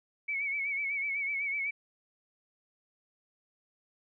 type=tone with vibrato; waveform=sine; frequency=2245 Hz; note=C#7; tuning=21 cents sharp; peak=-30 dBFS; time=0.28-1.71 s; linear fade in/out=10 ms; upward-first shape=sine; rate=8 Hz; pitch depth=59 cents each way; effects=none